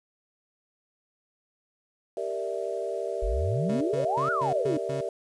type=chord; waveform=sine; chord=E half-diminished seventh; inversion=first; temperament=equal; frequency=392 / 466.2 / 587.3 / 659.3 Hz; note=G4 / Bb4 / D5 / E5; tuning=0 / 0 / 0 / 0 cents; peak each=-34 dBFS; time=2.17-5.09 s; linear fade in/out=2 ms
type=exponential two-way sweep; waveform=sine; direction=up then down; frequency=41.2 to 1475 to 279.8 Hz; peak=-25 dBFS; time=3.22-4.78 s; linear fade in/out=10 ms; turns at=4.31 s
type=tone bursts; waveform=35% pulse; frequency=138.59 Hz; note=C#3; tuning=in tune; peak=-31 dBFS; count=6; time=3.69-5.01 s; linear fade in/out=5 ms; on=120 ms; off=120 ms
effects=resampled to 22050 Hz + 9-bit